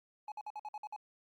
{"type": "tone bursts", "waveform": "triangle", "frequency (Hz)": 846, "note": "G#5", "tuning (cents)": 32, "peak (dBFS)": -38, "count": 8, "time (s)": [0.28, 0.963], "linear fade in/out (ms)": 2, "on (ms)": 39, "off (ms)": 53, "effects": ["Opus 48 kbps"]}